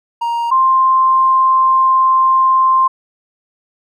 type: tone pair in turn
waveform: triangle / sine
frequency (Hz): 937 / 1049.7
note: A#5 / C6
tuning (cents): +9 / +5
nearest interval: major second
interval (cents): 196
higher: second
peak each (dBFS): -13 / -8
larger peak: second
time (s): 0.21-0.51 / 0.51-2.88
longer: second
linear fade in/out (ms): 10
effects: none